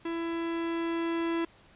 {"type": "tone with level ramp", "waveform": "45% pulse", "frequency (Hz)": 333.6, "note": "E4", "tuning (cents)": 21, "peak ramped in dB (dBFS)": [-31, -27], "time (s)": [0.05, 1.45], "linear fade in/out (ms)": 5, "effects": ["pink hiss -58 dBFS RMS until 1.75 s", "resampled to 8000 Hz"]}